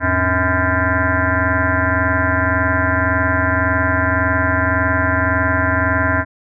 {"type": "tone with frequency modulation", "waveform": "sine", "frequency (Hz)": 830.6, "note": "G#5", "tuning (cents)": 0, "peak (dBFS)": -13, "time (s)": [0, 6.25], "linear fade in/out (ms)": 50, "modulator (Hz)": 187, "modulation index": 5.2, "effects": []}